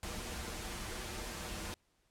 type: noise with comb filter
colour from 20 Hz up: pink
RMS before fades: -42 dBFS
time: 0.03-1.74 s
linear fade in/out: 0 ms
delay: 7.3 ms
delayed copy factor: -0.6
effects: pink hiss -75 dBFS RMS until 2.1 s + low-pass 11000 Hz 12 dB/octave